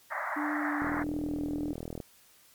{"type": "band-pass noise", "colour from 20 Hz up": "white", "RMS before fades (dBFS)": -34, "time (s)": [0.1, 1.04], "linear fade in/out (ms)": 20, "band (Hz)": [580, 2000], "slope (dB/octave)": 96}
{"type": "tone with vibrato", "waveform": "sine", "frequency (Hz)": 295.6, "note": "D4", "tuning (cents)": 11, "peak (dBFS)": -31, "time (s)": [0.36, 1.73], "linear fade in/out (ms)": 10, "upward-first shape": "triangle", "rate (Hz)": 1.6, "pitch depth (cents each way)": 17}
{"type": "click train", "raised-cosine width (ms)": 2, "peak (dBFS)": -24, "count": 49, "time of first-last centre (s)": [0.82, 2.002], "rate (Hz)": 40.6}
{"effects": ["white hiss -60 dBFS RMS until 2.54 s", "MP3 96 kbps"]}